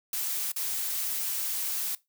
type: noise with dropouts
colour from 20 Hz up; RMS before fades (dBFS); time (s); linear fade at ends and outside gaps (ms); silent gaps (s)
blue; -31; 0.13-1.95; 2; 0.518-0.562
effects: noise-tail reverb RT60 0.2 s tail -20 dB re dry